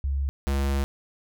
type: tone pair in turn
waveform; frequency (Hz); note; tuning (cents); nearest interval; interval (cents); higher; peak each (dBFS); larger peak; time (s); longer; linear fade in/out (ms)
sine / square; 69 / 69; C#2 / C#2; -7 / -7; unison; 0; neither; -23; neither; 0.04-0.29 / 0.47-0.84; second; 0
effects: none